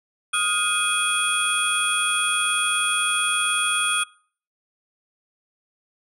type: tone cluster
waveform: sine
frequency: 1248 / 1429 / 2499 / 3332 / 9280 Hz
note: D#6 / F6 / D#7 / G#7 / D9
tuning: +5 / +39 / +7 / +5 / -22 cents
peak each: -25 dBFS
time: 0.33-4.04 s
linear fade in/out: 10 ms
effects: noise-tail reverb RT60 0.5 s tail -25 dB re dry + tanh soft clip ceiling -13 dBFS